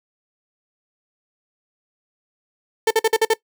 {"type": "tone bursts", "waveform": "35% pulse", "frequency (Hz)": 445.6, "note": "A4", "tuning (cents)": 22, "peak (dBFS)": -11, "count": 6, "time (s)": [2.87, 3.337], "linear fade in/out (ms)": 5, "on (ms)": 37, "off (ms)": 49, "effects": ["noise-tail reverb RT60 0.1 s tail -20 dB re dry"]}